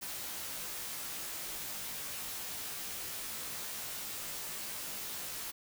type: noise with comb filter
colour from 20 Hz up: white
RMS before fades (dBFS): -41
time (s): 0.01-5.52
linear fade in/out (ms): 20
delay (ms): 17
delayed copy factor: -0.75
effects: none